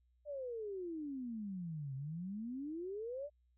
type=exponential two-way sweep; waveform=sine; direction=down then up; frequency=605 to 130.81 to 605 Hz; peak=-40 dBFS; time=0.25-3.3 s; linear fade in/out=50 ms; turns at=1.95 s; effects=added 61 Hz sine -70 dBFS peak until 3.57 s